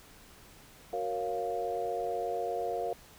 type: chord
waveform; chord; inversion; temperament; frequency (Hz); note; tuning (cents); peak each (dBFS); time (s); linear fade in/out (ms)
sine; Gb major seventh; none; equal; 370 / 466.2 / 554.4 / 698.5; Gb4 / Bb4 / Db5 / F5; 0 / 0 / 0 / 0; -40 / -35 / -39 / -34; 0.93-2.93; 2
effects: pink hiss -55 dBFS RMS until 3.18 s